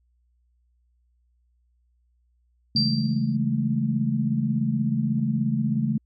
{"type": "chord", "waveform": "sine", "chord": "A major seventh", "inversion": "first", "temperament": "equal with one note detuned", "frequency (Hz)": [138.59, 164.81, 203.5, 220], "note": ["C#3", "E3", "G#3", "A3"], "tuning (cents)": [0, 0, -35, 0], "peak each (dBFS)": [-26, -30, -30, -24], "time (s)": [2.75, 5.98], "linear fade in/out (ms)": 5}
{"type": "tone with exponential decay", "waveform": "sine", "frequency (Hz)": 4699, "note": "D8", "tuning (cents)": 0, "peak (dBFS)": -18, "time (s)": [2.76, 3.36], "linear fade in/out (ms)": 2, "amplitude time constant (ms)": 130}
{"effects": ["added 60 Hz sine -63 dBFS peak until 6.05 s", "AAC 48 kbps"]}